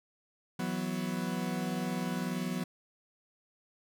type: chord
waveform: 40% pulse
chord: E suspended second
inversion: none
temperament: equal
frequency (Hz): 164.81 / 185 / 246.9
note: E3 / F#3 / B3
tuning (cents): 0 / 0 / 0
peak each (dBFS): -38 / -34 / -36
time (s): 0.59-2.64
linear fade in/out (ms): 5
effects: none